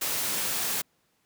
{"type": "noise", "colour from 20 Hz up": "white", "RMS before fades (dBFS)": -29, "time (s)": [0.01, 0.82], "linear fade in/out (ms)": 10, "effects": ["pink hiss -70 dBFS RMS until 1.25 s", "high-pass 100 Hz 12 dB/octave"]}